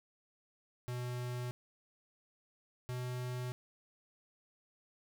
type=tone pair in turn; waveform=square; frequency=123.47 / 124.98 Hz; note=B2 / B2; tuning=0 / +21 cents; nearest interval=unison; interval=21 cents; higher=second; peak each=-38 / -38 dBFS; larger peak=neither; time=0.88-1.51 / 2.89-3.52 s; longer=neither; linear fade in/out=0 ms; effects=none